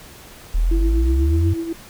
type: exponential sweep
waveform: sine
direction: up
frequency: 37.99 to 94.4 Hz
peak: -14 dBFS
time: 0.54-1.54 s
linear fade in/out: 10 ms
type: tone with tremolo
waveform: sine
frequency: 331.5 Hz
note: E4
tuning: 10 cents sharp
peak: -20 dBFS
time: 0.71-1.73 s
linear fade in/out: 5 ms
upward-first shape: triangle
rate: 8.2 Hz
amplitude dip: 60%
effects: pink hiss -42 dBFS RMS until 1.89 s